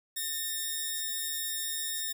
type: tone pair together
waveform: 5% pulse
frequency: 1799 / 3750 Hz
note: A6 / A#7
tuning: +38 / +10 cents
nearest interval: octave + minor second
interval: 1272 cents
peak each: -24 / -27 dBFS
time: 0.16-2.13 s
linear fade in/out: 10 ms
effects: none